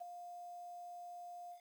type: tone with ADSR envelope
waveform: sine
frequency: 704 Hz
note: F5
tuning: 14 cents sharp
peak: -40 dBFS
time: 0-1.61 s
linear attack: 19 ms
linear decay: 6 ms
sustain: -7 dB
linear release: 94 ms
effects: 11-bit